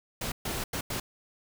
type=noise bursts at uneven times; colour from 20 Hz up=pink; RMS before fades=-33 dBFS; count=4; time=0.21-0.32 / 0.45-0.64 / 0.73-0.81 / 0.9-1 s; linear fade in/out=5 ms; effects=none